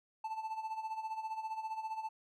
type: tone with tremolo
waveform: triangle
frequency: 880 Hz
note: A5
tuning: in tune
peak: -33 dBFS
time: 0.24-2.09 s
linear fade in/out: 5 ms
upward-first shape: sine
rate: 15 Hz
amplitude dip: 70%
effects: none